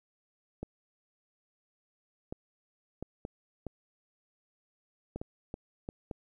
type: clicks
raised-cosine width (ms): 2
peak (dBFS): -24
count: 10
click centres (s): 0.63 / 2.325 / 3.026 / 3.251 / 3.667 / 5.16 / 5.215 / 5.541 / 5.889 / 6.112
effects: 11-bit